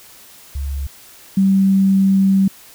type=tone pair in turn; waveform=sine; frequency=69.3 / 193.53 Hz; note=C#2 / G3; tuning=0 / -22 cents; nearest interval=octave + tritone; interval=1778 cents; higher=second; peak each=-20 / -10 dBFS; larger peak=second; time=0.55-0.87 / 1.37-2.48 s; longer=second; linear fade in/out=5 ms; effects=white hiss -43 dBFS RMS until 2.74 s